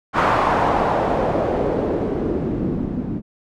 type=noise with low-pass filter sweep; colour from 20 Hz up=white; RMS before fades=-20 dBFS; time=0.13-3.22 s; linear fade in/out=50 ms; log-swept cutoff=1200 to 210 Hz; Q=1.9; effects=none

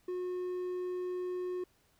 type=tone; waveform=triangle; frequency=362.3 Hz; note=F#4; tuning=36 cents flat; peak=-32 dBFS; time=0.08-1.64 s; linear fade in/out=5 ms; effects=pink hiss -70 dBFS RMS until 1.99 s

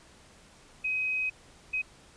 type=tone bursts at uneven times; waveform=sine; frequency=2526 Hz; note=D#7; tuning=26 cents sharp; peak=-27 dBFS; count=2; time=0.84-1.3 / 1.73-1.82 s; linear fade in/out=10 ms; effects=pink hiss -56 dBFS RMS until 2.16 s + resampled to 22050 Hz

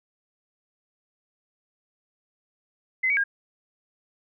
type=tone with pitch steps; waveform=sine; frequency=2048 / 2260 / 1620 Hz; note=C7 / C#7 / G#6; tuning=-38 / +33 / -43 cents; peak=-20 dBFS; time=3.03-3.24 s; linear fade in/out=10 ms; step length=70 ms; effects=none

